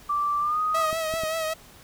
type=tone with pitch glide; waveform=sine; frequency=1170 to 1246.8 Hz; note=D6 to D#6; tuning=-7 to +3 cents; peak=-22 dBFS; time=0.09-0.91 s; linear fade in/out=10 ms; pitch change=+110 cents; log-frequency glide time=0.4-0.6 s
type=tone with vibrato; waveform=sawtooth; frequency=641 Hz; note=E5; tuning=49 cents flat; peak=-22 dBFS; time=0.74-1.54 s; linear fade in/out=10 ms; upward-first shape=triangle; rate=5.2 Hz; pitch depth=48 cents each way
type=clicks; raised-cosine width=3 ms; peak=-24 dBFS; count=3; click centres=0.929 / 1.139 / 1.236 s
effects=pink hiss -50 dBFS RMS until 1.83 s